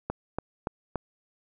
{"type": "click train", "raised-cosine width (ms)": 1, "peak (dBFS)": -15, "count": 4, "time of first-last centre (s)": [0.1, 0.957], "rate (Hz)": 3.5, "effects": []}